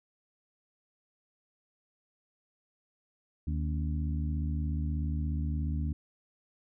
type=harmonic tone with a mistuned harmonic; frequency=76.8 Hz; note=D#2; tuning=22 cents flat; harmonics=1 / 2 / 3 / 4; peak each=-30 / -36 / -40 / -42 dBFS; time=3.47-5.93 s; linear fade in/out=5 ms; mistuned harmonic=4; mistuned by=-130 cents; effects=none